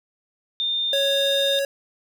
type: tone with pitch glide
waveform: sine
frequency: 3620 to 3658 Hz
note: A7 to A#7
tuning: +48 to -33 cents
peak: -21 dBFS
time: 0.6-1.59 s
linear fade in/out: 0 ms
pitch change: +19 cents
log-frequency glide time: 0.92-1.31 s
type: tone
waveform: square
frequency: 554.4 Hz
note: C#5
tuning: in tune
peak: -22 dBFS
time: 0.93-1.65 s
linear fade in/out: 2 ms
effects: none